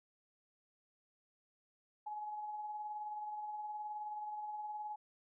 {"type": "tone with tremolo", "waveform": "sine", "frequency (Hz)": 844, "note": "G#5", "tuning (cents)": 28, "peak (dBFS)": -39, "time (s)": [2.06, 4.96], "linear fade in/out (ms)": 10, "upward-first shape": "sine", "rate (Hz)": 19, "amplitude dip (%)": 35, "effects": []}